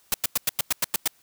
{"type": "noise bursts", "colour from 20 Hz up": "white", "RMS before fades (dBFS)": -22, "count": 9, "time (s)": [0.12, 1.077], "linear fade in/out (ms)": 2, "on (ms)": 21, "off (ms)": 96, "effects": ["white hiss -61 dBFS RMS until 1.22 s"]}